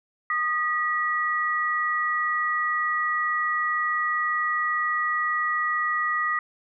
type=tone pair together; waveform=sine; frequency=1232.6 / 1933 Hz; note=D#6 / B6; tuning=-17 / -38 cents; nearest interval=minor sixth; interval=779 cents; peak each=-25 dBFS; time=0.3-6.39 s; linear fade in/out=2 ms; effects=none